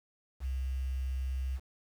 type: tone with quantisation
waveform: sine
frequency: 65.41 Hz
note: C2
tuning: in tune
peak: -31 dBFS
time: 0.4-1.6 s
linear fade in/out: 50 ms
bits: 9
effects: none